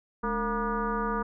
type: tone with frequency modulation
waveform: sine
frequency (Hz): 707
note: F5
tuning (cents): +21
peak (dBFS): -26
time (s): 0.23-1.23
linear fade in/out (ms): 10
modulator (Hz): 248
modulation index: 2.7
effects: none